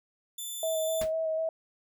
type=tone; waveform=10% pulse; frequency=3520 Hz; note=A7; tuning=in tune; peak=-28 dBFS; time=0.38-1.02 s; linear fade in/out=5 ms
type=tone with vibrato; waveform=sine; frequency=641 Hz; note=E5; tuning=49 cents flat; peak=-27 dBFS; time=0.63-1.49 s; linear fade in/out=2 ms; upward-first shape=square; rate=4 Hz; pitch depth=15 cents each way
type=noise with exponential decay; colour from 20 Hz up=pink; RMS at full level=-32 dBFS; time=1.01-1.13 s; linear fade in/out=5 ms; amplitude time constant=24 ms
effects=none